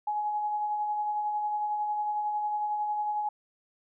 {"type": "tone with tremolo", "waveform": "sine", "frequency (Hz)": 840, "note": "G#5", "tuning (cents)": 19, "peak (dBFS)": -26, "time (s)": [0.07, 3.29], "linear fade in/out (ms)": 5, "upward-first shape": "sine", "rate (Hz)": 11, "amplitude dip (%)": 30, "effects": []}